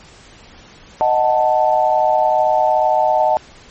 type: chord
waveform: sine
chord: D# diminished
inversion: none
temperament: equal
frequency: 622.3 / 740 / 880 Hz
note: D#5 / F#5 / A5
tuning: 0 / 0 / 0 cents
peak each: -16 dBFS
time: 1.01-3.37 s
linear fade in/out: 0 ms
effects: pink hiss -43 dBFS RMS until 3.7 s + MP3 32 kbps